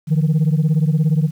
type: beating tone pair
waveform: sine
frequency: 150.3 / 167.3 Hz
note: D3 / E3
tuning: +40 / +26 cents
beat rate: 17 Hz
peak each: -13 / -15 dBFS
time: 0.07-1.31 s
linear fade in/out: 50 ms
effects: tanh soft clip ceiling -10 dBFS + 8-bit